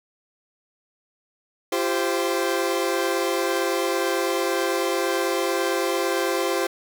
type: chord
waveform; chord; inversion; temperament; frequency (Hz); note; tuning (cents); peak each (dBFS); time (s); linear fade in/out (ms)
sawtooth; F suspended second; none; equal with one note detuned; 343 / 392 / 523.3; F4 / G4 / C5; -31 / 0 / 0; -22; 1.72-6.67; 5
effects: none